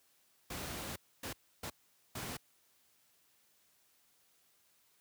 pink noise bursts at uneven times, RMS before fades -42 dBFS, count 4, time 0.5-0.96 / 1.23-1.33 / 1.63-1.7 / 2.15-2.37 s, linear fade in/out 5 ms, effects white hiss -71 dBFS RMS until 5 s + high-pass 60 Hz 12 dB/octave

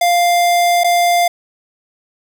square tone with dropouts, 698.5 Hz, F5, in tune, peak -11 dBFS, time 0.01-1.28 s, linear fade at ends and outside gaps 5 ms, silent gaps 0.836-0.843 s, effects none

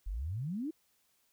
sine exponential sweep, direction up, 41.2 to 335.6 Hz, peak -34 dBFS, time 0.06-0.71 s, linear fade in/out 10 ms, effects white hiss -73 dBFS RMS until 1.32 s

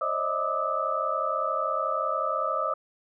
sine tone cluster, 537 / 608 / 642 / 1193 / 1287 Hz, C5 / D#5 / E5 / D6 / E6, +45 / -40 / -46 / +27 / -42 cents, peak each -33 / -33 / -34 / -29 / -30 dBFS, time 0.01-2.74 s, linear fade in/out 5 ms, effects none

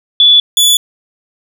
sine / sawtooth tone pair in turn, 3445 / 3445 Hz, A7 / A7, -37 / -37 cents, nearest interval unison, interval 0 cents, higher neither, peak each -3 dBFS, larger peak neither, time 0.2-0.4 / 0.57-0.77 s, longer neither, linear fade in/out 2 ms, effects none

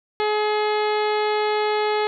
harmonic tone, 423.3 Hz, G#4, 33 cents sharp, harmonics 1 / 2 / 3 / 4 / 5 / 6 / 7 / 8 / 9 / 10, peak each -21 / -24 / -31 / -34 / -32 / -37 / -40 / -36 / -43 / -38 dBFS, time 0.2-2.07 s, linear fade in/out 0 ms, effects none

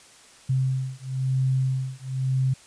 sine beating tone pair, 130.81 / 131.81 Hz, C3 / C3, 0 / +13 cents, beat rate 1 Hz, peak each -25 dBFS, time 0.49-2.54 s, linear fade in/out 10 ms, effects white hiss -51 dBFS RMS until 2.66 s + resampled to 22050 Hz

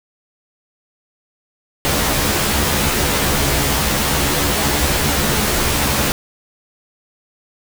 pink noise with comb filter, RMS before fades -17 dBFS, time 1.85-6.12 s, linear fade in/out 0 ms, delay 14 ms, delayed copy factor +0.9, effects none

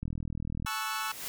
click train, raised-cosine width 5 ms, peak -23 dBFS, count 26, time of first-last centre 0.03-0.649 s, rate 40.4 Hz
sawtooth chord, F# minor seventh, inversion first, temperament equal with one note detuned, 871.9 / 1108.7 / 1318.5 / 1480 Hz, A5 / C#6 / E6 / F#6, -16 / 0 / 0 / 0 cents, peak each -34 / -34 / -32 / -35 dBFS, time 0.66-1.12 s, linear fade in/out 5 ms
white noise with exponential growth, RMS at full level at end -36 dBFS, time 0.68-1.28 s, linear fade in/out 0 ms, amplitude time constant 130 ms
effects none

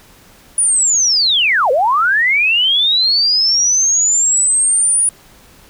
sine linear two-way sweep, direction down then up, 9760 to 477.3 to 9760 Hz, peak -10 dBFS, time 0.58-5.09 s, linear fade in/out 2 ms, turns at 1.71 s, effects pink hiss -45 dBFS RMS until 5.69 s

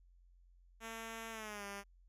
5% pulse tone with pitch glide, 226 to 200.2 Hz, A3 to G3, +47 to +37 cents, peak -33 dBFS, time 0.8-1.84 s, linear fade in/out 50 ms, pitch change -210 cents, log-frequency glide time 1.31-1.65 s, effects added 44 Hz sine -62 dBFS peak until 2.08 s + resampled to 32000 Hz

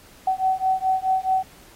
sine beating tone pair, 754 / 758.7 Hz, F#5 / F#5, +32 / +43 cents, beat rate 4.7 Hz, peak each -22 dBFS, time 0.27-1.43 s, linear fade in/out 5 ms, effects pink hiss -50 dBFS RMS until 1.75 s + AAC 48 kbps

